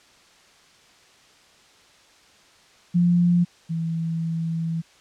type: tone pair in turn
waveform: sine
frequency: 174.61 / 164.29 Hz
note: F3 / E3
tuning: 0 / -6 cents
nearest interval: minor second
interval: 106 cents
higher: first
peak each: -15 / -23 dBFS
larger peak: first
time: 2.94-3.45 / 3.69-4.82 s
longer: second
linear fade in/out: 20 ms
effects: white hiss -54 dBFS RMS until 5 s + low-pass 6000 Hz 12 dB/octave